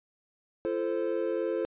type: chord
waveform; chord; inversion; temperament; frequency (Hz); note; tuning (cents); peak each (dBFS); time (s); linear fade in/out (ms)
triangle; F major; none; equal with one note detuned; 341.1 / 440 / 523.3; F4 / A4 / C5; -41 / 0 / 0; -30; 0.65-1.65; 0
effects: resampled to 8000 Hz